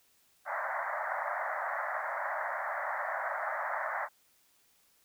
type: band-pass noise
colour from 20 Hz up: pink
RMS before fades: -35 dBFS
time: 0.45-4.09 s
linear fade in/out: 50 ms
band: 580 to 2000 Hz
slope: 96 dB/octave
effects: white hiss -68 dBFS RMS until 5.04 s